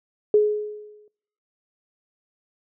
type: tone with exponential decay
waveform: sine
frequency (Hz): 421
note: G#4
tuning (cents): +24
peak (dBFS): -11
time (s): 0.34-1.08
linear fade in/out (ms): 2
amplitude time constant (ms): 160
effects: noise-tail reverb RT60 0.6 s tail -22 dB re dry